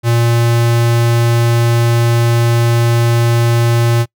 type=tone; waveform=square; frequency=117.5 Hz; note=A#2; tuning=14 cents sharp; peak=-10 dBFS; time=0.03-4.06 s; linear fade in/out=50 ms; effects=noise-tail reverb RT60 0.1 s tail -25 dB re dry